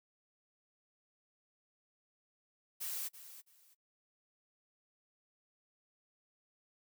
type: noise with echo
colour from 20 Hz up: blue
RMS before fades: -40 dBFS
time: 2.8-3.09 s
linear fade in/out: 20 ms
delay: 330 ms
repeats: 2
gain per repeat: -13 dB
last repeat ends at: 3.75 s
effects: noise-tail reverb RT60 0.1 s tail -20 dB re dry